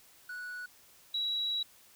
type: tone pair in turn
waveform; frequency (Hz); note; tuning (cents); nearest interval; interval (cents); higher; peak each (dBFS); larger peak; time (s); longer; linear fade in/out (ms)
triangle / sine; 1473 / 3891; F#6 / B7; -8 / -27; octave + perfect fourth; 1681; second; -37 / -30; second; 0.29-0.66 / 1.14-1.63; second; 5
effects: white hiss -60 dBFS RMS until 1.95 s